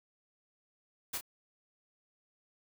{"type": "noise with echo", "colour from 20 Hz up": "white", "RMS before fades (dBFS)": -36, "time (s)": [1.13, 1.18], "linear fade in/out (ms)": 10, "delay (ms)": 31, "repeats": 1, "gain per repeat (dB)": -8, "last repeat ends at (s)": 1.211, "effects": []}